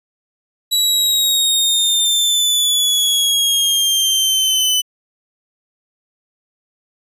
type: exponential sweep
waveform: sawtooth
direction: down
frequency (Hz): 3923 to 3000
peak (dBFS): -10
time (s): 0.71-4.82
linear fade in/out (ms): 20
effects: resampled to 32000 Hz